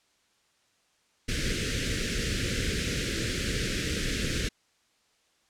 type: band-stop noise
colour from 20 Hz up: pink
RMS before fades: -29 dBFS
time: 1.28-4.49 s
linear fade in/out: 10 ms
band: 510 to 1500 Hz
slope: 48 dB/octave
effects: white hiss -68 dBFS RMS until 5.49 s + low-pass 7000 Hz 12 dB/octave